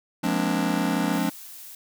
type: chord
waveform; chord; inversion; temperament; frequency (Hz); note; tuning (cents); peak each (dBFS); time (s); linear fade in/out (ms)
square; D half-diminished seventh; first; just; 176.2 / 211.4 / 264.3 / 293.7; F3 / Ab3 / C4 / D4; +16 / +31 / +18 / 0; -29; 0.23-1.3; 10
type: harmonic tone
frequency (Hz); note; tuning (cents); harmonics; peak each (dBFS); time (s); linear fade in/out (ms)
237.9; A#3; +35; 1 / 2 / 3 / 4 / 5 / 6 / 7; -35 / -38 / -40 / -41 / -42 / -43 / -43; 0.27-1.18; 0
type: noise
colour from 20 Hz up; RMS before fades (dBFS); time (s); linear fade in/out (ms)
blue; -42; 1.13-1.75; 2
effects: none